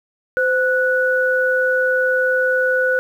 sine tone pair together, 514 / 1475.4 Hz, C5 / F#6, -31 / -5 cents, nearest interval octave + tritone, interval 1826 cents, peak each -17 dBFS, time 0.37-2.99 s, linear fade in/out 0 ms, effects 8-bit

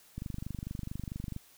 click train, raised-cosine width 5 ms, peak -25 dBFS, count 30, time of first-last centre 0.18-1.364 s, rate 24.5 Hz, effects white hiss -60 dBFS RMS until 1.57 s

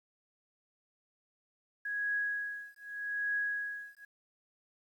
sine tone with tremolo, 1661.2 Hz, G#6, in tune, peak -29 dBFS, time 1.85-4.05 s, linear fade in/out 5 ms, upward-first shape triangle, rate 0.83 Hz, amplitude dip 100%, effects 11-bit

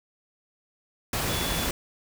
sine tone in noise, 3436 Hz, A7, 42 cents flat, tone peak -35 dBFS, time 1.29-1.66 s, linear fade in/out 2 ms, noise pink, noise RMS -28 dBFS, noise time 1.13-1.71 s, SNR -10 dB, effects none

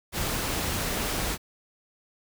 pink noise, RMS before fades -29 dBFS, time 0.12-1.38 s, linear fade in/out 50 ms, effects none

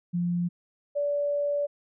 sine tone pair in turn, 174.61 / 577.6 Hz, F3 / D5, 0 / -29 cents, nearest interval octave + major sixth, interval 2071 cents, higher second, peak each -24 dBFS, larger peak neither, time 0.13-0.49 / 0.95-1.67 s, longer second, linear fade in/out 20 ms, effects none

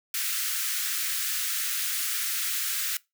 white high-pass noise, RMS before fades -29 dBFS, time 0.14-2.97 s, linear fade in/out 2 ms, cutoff 1300 Hz, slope 48 dB/octave, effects noise-tail reverb RT60 0.2 s tail -22 dB re dry

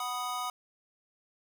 square chord, B major, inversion second, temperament equal, 740 / 987.8 / 1244.5 Hz, F#5 / B5 / D#6, 0 / 0 / 0 cents, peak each -39 / -39 / -36 dBFS, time 0-0.5 s, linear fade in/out 2 ms, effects none

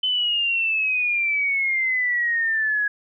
sine exponential sweep, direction down, 3050 to 1662 Hz, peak -19 dBFS, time 0.03-2.88 s, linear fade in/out 5 ms, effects none

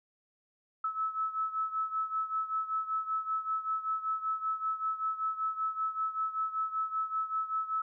sine beating tone pair, 1300 / 1305.2 Hz, E6 / E6, -24 / -18 cents, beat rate 5.2 Hz, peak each -32 / -36 dBFS, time 0.84-7.82 s, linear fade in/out 5 ms, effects none

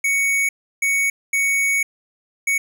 square tone bursts at uneven times, 2229 Hz, C#7, 9 cents sharp, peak -17 dBFS, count 4, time 0.04-0.49 / 0.82-1.1 / 1.33-1.83 / 2.47-2.58 s, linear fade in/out 5 ms, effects none

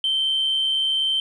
sine tone with amplitude modulation, 3112 Hz, G7, 13 cents flat, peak -16 dBFS, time 0.04-1.2 s, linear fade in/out 2 ms, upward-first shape sine, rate 141 Hz, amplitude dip 35%, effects tanh soft clip ceiling -15 dBFS

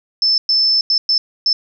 sine tone bursts at uneven times, 5274 Hz, E8, in tune, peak -11 dBFS, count 5, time 0.22-0.38 / 0.49-0.81 / 0.9-0.98 / 1.09-1.18 / 1.46-1.53 s, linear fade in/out 2 ms, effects none

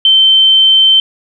sine tone, 3100 Hz, G7, 20 cents flat, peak -4 dBFS, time 0.05-1 s, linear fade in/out 2 ms, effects none

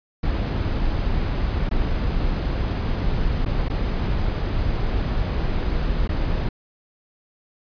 brown noise with dropouts, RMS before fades -22 dBFS, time 0.23-6.49 s, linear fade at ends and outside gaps 5 ms, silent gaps 1.692-1.711 / 3.45-3.459 / 3.685-3.698 / 6.077-6.09 s, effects resampled to 11025 Hz

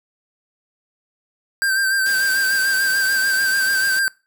square tone with vibrato, 1568 Hz, G6, in tune, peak -17 dBFS, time 1.62-4.08 s, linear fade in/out 0 ms, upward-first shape sine, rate 6.8 Hz, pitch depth 36 cents each way
white high-pass noise, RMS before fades -31 dBFS, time 2.06-3.99 s, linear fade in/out 0 ms, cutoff 110 Hz, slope 96 dB/octave
effects noise-tail reverb RT60 0.3 s tail -23 dB re dry

